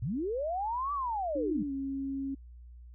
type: linear two-way sweep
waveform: sine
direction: up then down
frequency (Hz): 97.3 to 1174 to 175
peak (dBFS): -30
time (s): 0.02-1.63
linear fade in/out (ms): 5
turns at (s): 0.93
type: tone with pitch glide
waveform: sine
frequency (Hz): 303.9 to 272.3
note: D#4 to C#4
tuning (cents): -41 to -31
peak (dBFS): -32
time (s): 1.35-2.35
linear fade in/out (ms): 10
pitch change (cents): -190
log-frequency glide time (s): 1.6-1.72
effects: added 60 Hz sine -47 dBFS peak until 2.94 s